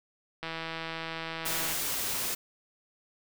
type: click train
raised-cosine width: 0.3 ms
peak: -20 dBFS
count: 212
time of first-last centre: 0.43-1.724 s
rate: 163 Hz
type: noise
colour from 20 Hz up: white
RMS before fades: -32 dBFS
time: 1.45-2.35 s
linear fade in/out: 10 ms
effects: none